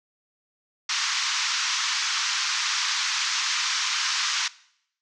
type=band-pass noise; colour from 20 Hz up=white; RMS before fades=-26 dBFS; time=0.89-4.48 s; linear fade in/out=5 ms; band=980 to 6400 Hz; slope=48 dB/octave; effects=noise-tail reverb RT60 0.7 s tail -20 dB re dry